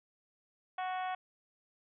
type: harmonic tone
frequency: 370 Hz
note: F#4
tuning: in tune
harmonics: 2 / 3 / 4 / 5 / 6 / 7 / 8 / 9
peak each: -35 / -43 / -46 / -48 / -51 / -53 / -59 / -54 dBFS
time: 0.78-1.15 s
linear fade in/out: 5 ms
effects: none